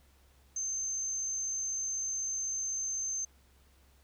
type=tone; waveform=sine; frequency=6272 Hz; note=G8; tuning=in tune; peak=-32 dBFS; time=0.56-3.25 s; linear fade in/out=5 ms; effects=added 67 Hz sine -62 dBFS peak until 4.03 s + pink hiss -67 dBFS RMS until 4.03 s